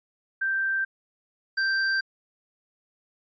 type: tone pair in turn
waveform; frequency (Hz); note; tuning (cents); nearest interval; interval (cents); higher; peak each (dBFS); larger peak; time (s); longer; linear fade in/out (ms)
sine / square; 1568 / 1568; G6 / G6; 0 / 0; unison; 0; neither; -23; neither; 0.41-0.85 / 1.57-2.01; neither; 10
effects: resampled to 16000 Hz